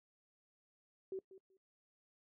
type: tone with echo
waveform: sine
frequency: 381.2 Hz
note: G4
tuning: 48 cents flat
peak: -39 dBFS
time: 1.12-1.19 s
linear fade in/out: 2 ms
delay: 190 ms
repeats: 2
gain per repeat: -15 dB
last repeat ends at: 1.57 s
effects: noise-tail reverb RT60 0.1 s tail -21 dB re dry